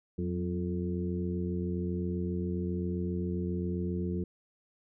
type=harmonic tone with a mistuned harmonic; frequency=87.5 Hz; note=F2; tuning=4 cents sharp; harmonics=1 / 2 / 3 / 4 / 5; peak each=-35 / -33 / -43 / -37 / -42 dBFS; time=0.18-4.24 s; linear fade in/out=5 ms; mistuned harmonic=2; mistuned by=+62 cents; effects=none